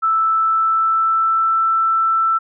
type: tone with pitch glide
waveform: sine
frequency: 1318.5 to 1330 Hz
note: E6 to E6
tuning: 0 to +15 cents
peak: -13 dBFS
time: 0.02-2.39 s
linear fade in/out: 20 ms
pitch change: +15 cents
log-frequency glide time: 0.35-1.64 s
effects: none